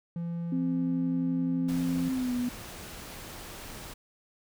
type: tone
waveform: triangle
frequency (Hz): 169.9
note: F3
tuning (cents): -47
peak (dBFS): -29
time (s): 0.16-2.09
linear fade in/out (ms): 2
type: tone with pitch glide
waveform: sine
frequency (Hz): 261.6 to 245.5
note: C4 to B3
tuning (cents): 0 to -10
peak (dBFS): -27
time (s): 0.52-2.49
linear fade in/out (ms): 5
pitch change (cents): -110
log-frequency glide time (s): 2.12-2.34
type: noise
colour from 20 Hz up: pink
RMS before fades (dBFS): -43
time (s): 1.68-3.94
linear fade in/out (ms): 10
effects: none